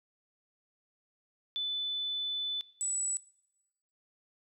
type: tone pair in turn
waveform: sine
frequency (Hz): 3500 / 7885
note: A7 / B8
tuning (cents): -10 / -4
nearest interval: octave + major second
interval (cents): 1406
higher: second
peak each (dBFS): -31 / -30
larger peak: second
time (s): 1.56-2.61 / 2.81-3.17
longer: first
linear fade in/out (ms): 0
effects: noise-tail reverb RT60 1.0 s tail -20 dB re dry